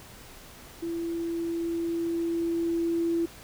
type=tone with level ramp; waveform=sine; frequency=335.6 Hz; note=E4; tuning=31 cents sharp; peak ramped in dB=-29 to -23 dBFS; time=0.82-3.26 s; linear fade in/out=10 ms; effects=pink hiss -48 dBFS RMS until 3.43 s